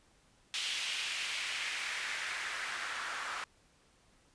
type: noise with band-pass filter sweep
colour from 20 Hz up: white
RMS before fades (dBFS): -38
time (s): 0.54-3.44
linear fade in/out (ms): 0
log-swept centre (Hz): 3100 to 1300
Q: 2
effects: pink hiss -67 dBFS RMS until 4.34 s + resampled to 22050 Hz